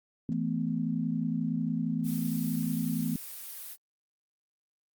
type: chord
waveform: sine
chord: E suspended fourth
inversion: none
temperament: equal with one note detuned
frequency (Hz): 164.81 / 220 / 251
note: E3 / A3 / B3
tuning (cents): 0 / 0 / +28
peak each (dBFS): -32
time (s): 0.29-3.16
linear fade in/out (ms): 2
type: noise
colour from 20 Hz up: blue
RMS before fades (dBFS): -42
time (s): 2.03-3.77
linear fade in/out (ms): 50
effects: Opus 32 kbps